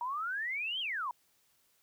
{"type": "exponential two-way sweep", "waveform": "sine", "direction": "up then down", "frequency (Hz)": [932.3, 3269, 932.3], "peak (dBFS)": -33, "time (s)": [0.01, 1.11], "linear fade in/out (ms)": 2, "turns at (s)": 0.8, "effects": ["white hiss -71 dBFS RMS until 1.82 s"]}